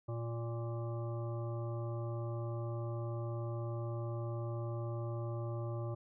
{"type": "harmonic tone", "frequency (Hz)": 116.7, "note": "A#2", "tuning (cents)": 2, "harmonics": [1, 3, 5, 7, 9, 10], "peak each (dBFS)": [-37, -45, -46, -54, -56, -53], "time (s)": [0.08, 5.95], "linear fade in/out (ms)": 10, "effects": []}